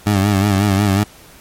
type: tone with vibrato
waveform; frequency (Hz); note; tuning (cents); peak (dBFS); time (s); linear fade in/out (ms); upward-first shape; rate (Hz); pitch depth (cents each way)
20% pulse; 100; G2; +35; -7; 0.06-1.04; 10; sine; 5.5; 79
effects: pink hiss -43 dBFS RMS until 1.4 s + MP3 64 kbps